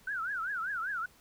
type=tone with vibrato; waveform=sine; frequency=1480 Hz; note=F#6; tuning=in tune; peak=-32 dBFS; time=0.07-1.06 s; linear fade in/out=5 ms; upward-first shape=triangle; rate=5.1 Hz; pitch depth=260 cents each way; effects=pink hiss -61 dBFS RMS until 1.2 s